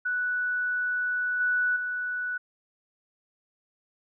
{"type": "tone with level steps", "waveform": "sine", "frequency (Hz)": 1480, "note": "F#6", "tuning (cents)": 0, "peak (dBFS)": [-25, -22, -28], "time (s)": [0.05, 2.38], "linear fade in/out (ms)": 10, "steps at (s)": [1.4, 1.76], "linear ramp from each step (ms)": 5, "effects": []}